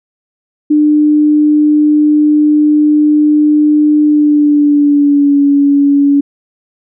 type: tone with pitch glide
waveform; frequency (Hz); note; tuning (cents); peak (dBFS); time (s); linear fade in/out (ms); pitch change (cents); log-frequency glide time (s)
sine; 300 to 283.2; D4 to C#4; +37 to +37; -5; 0.7-6.21; 10; -100; 4.03-5.4
effects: none